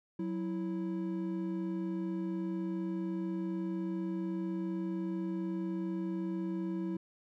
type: tone pair together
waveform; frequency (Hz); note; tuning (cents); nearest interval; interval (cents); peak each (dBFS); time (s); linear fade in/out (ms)
triangle; 185 / 329.2; F#3 / E4; 0 / -2; minor seventh; 998; -34 / -34; 0.19-6.97; 5
effects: none